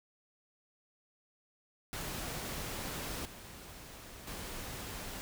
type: noise with level steps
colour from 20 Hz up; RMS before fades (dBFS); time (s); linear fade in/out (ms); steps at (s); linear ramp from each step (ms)
pink; -40 / -50 / -43; 1.93-5.21; 0; 3.25 / 4.27; 5
effects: none